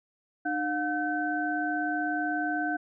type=tone cluster; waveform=sine; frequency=302.7 / 718 / 1530 Hz; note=D#4 / F5 / G6; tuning=-48 / +48 / -42 cents; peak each=-31 dBFS; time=0.45-2.77 s; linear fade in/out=10 ms; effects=none